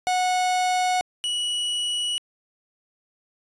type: tone pair in turn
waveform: 45% pulse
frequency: 733 / 2932 Hz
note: F#5 / F#7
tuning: -16 / -16 cents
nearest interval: 2 octaves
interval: 2400 cents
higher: second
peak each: -20 / -23 dBFS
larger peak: first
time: 0.07-1.01 / 1.24-2.18 s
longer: neither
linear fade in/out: 0 ms
effects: resampled to 22050 Hz